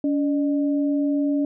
sine tone pair together, 285.2 / 607.1 Hz, C#4 / D#5, +49 / -43 cents, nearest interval octave + minor second, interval 1308 cents, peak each -19 / -30 dBFS, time 0.04-1.45 s, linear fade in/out 2 ms, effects none

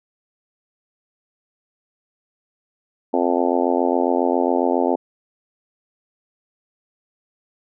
harmonic tone, 87.31 Hz, F2, in tune, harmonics 3 / 4 / 5 / 6 / 7 / 8 / 9 / 10, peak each -22 / -23 / -24 / -25 / -25 / -26 / -27 / -27 dBFS, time 3.13-4.96 s, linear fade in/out 10 ms, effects none

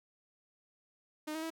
sawtooth tone with pitch steps, 306.4 / 318.1 / 324.7 Hz, D#4 / D#4 / E4, -27 / +38 / -26 cents, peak -33 dBFS, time 1.27-1.504 s, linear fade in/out 10 ms, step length 78 ms, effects none

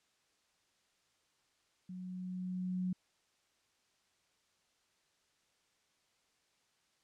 sine tone with level ramp, 183.1 Hz, F#3, 18 cents flat, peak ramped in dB -43 to -32 dBFS, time 1.89-2.93 s, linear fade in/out 5 ms, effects white hiss -75 dBFS RMS until 7.03 s + low-pass 7000 Hz 12 dB/octave

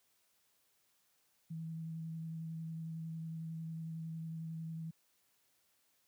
sine tone with vibrato, 162.2 Hz, E3, 28 cents flat, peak -40 dBFS, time 1.5-4.91 s, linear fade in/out 10 ms, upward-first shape square, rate 11 Hz, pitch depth 11 cents each way, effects white hiss -75 dBFS RMS until 6.07 s + high-pass 60 Hz 12 dB/octave

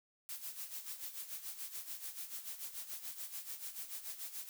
blue noise with tremolo, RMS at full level -43 dBFS, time 0.29-4.49 s, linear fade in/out 0 ms, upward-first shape sine, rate 6.9 Hz, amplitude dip 70%, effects none

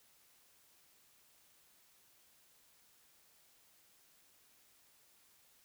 silence, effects white hiss -68 dBFS RMS until 5.64 s

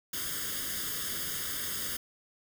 white noise with comb filter, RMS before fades -35 dBFS, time 0.13-1.97 s, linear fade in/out 5 ms, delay 0.6 ms, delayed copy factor +0.85, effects none

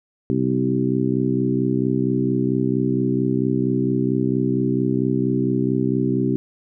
harmonic tone with a mistuned harmonic, 64.4 Hz, C2, 27 cents flat, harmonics 2 / 3 / 4 / 5 / 6, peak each -24 / -25 / -22 / -24 / -25 dBFS, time 0.3-6.36 s, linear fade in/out 0 ms, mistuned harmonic 2, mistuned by +17 cents, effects none

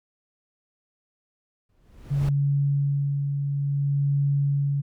brown noise with exponential growth, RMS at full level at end -28 dBFS, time 1.69-2.29 s, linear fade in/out 2 ms, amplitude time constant 130 ms
sine tone with tremolo, 141.2 Hz, C#3, 32 cents sharp, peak -19 dBFS, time 2.1-4.82 s, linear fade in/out 20 ms, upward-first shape sine, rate 0.58 Hz, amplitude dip 40%
effects none

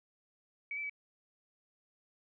sine tone with pitch steps, 2271 / 2322 / 2285 Hz, C#7 / D7 / D7, +41 / -20 / -48 cents, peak -36 dBFS, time 0.71-0.896 s, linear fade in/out 2 ms, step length 62 ms, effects none

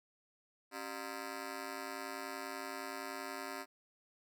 10% pulse ring-modulated tone, 329.6 Hz, E4, in tune, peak -30 dBFS, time 0.71-3.66 s, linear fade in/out 50 ms, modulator 55.3 Hz, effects none

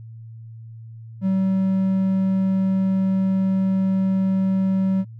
triangle tone, 190.7 Hz, G3, 47 cents flat, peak -15 dBFS, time 1.21-5.05 s, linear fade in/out 50 ms, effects added 113 Hz sine -36 dBFS peak until 5.19 s

